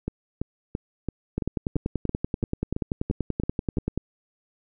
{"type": "two click trains", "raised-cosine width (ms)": 3, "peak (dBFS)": [-12, -14], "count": [28, 12], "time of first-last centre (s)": [[1.38, 3.976], [0.08, 3.771]], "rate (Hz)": [10.4, 2.98], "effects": []}